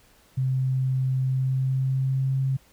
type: tone with pitch glide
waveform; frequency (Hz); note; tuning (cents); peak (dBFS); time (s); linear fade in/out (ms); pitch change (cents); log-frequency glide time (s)
sine; 130.81 to 133.64; C3 to C3; 0 to +37; -21; 0.37-2.57; 10; +37; 1.25-2.36
effects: pink hiss -58 dBFS RMS until 2.72 s